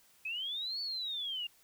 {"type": "linear two-way sweep", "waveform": "sine", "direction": "up then down", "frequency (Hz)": [2500, 4500, 2776], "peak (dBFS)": -35, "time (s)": [0.25, 1.47], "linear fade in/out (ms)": 5, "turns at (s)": 0.81, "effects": ["white hiss -65 dBFS RMS until 1.63 s"]}